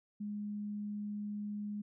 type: tone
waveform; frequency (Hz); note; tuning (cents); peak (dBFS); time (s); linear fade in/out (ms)
sine; 207.4; G#3; -2; -37; 0.2-1.82; 10
effects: none